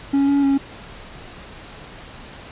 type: tone with pitch steps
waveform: triangle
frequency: 277.8 / 281.5 / 275.5 Hz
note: C#4 / C#4 / C#4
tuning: +4 / +27 / -11 cents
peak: -12 dBFS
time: 0.13-0.58 s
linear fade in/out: 10 ms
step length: 150 ms
effects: pink hiss -39 dBFS RMS until 2.51 s + resampled to 8000 Hz